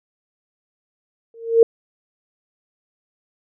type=tone with exponential growth; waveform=sine; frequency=458.3 Hz; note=A#4; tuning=29 cents flat; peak=-4 dBFS; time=1.34-1.63 s; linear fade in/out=2 ms; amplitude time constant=62 ms; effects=none